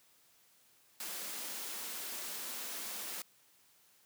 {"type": "high-pass noise", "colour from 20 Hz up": "white", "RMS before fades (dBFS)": -42, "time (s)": [1, 3.22], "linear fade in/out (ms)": 2, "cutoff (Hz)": 180, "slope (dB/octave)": 96, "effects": ["white hiss -67 dBFS RMS until 4.05 s", "high-pass 80 Hz 12 dB/octave"]}